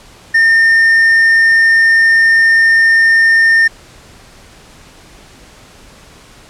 triangle tone, 1815 Hz, A#6, 47 cents flat, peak -4 dBFS, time 0.34-3.68 s, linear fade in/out 10 ms, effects pink hiss -40 dBFS RMS until 6.49 s + low-pass 9000 Hz 12 dB/octave

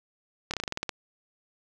slowing click train, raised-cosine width 0.2 ms, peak -13 dBFS, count 10, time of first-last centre 0.51-0.892 s, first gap 27 ms, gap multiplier 1.11, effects none

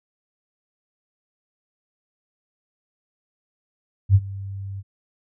sine tone with ADSR envelope, 98 Hz, G2, in tune, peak -8 dBFS, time 4.09-4.83 s, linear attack 59 ms, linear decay 46 ms, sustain -21 dB, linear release 40 ms, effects none

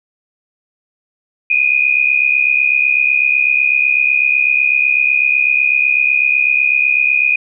sine tone pair together, 2434 / 2502 Hz, D#7 / D#7, -39 / +9 cents, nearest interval unison, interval 48 cents, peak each -13 dBFS, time 1.5-7.36 s, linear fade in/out 5 ms, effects none

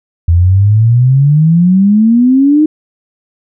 sine exponential sweep, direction up, 82.41 to 313 Hz, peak -4 dBFS, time 0.28-2.66 s, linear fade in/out 5 ms, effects none

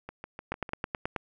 two click trains, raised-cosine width 0.5 ms, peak -15 / -24 dBFS, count 7 / 6, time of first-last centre 0.52-1.162 / 0.09-0.842 s, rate 9.34 / 6.65 Hz, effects none

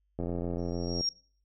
click train, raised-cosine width 2 ms, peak -21 dBFS, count 72, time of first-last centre 0.19-1.009 s, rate 86.7 Hz
sine tone with exponential growth, 5580 Hz, F8, 2 cents flat, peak -25 dBFS, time 0.58-1.09 s, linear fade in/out 2 ms, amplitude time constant 110 ms
effects noise-tail reverb RT60 0.5 s tail -23 dB re dry + added 50 Hz sine -70 dBFS peak until 1.44 s

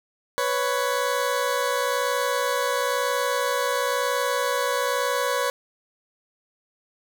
20% pulse tone pair together, 495.1 / 556.1 Hz, B4 / C#5, +4 / +5 cents, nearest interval major second, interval 201 cents, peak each -20 dBFS, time 0.38-5.5 s, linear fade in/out 0 ms, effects none

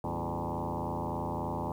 sine tone with frequency modulation, 349.2 Hz, F4, in tune, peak -31 dBFS, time 0.04-1.72 s, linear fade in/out 2 ms, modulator 83.4 Hz, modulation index 7.7, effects 10-bit

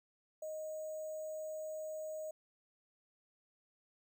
sine tone with sample-and-hold, 622.3 Hz, D#5, in tune, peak -40 dBFS, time 0.42-2.31 s, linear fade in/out 5 ms, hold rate 7350 Hz, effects none

